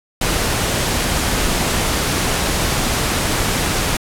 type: noise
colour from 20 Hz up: pink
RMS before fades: -18 dBFS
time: 0.21-3.97 s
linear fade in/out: 5 ms
effects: low-pass 12000 Hz 12 dB/octave